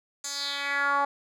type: tone with band-pass filter sweep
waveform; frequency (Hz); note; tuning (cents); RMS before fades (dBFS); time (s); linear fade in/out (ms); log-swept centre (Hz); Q
10% pulse; 282.4; C#4; +32; -28; 0.24-1.05; 5; 7000 to 900; 3.1
effects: none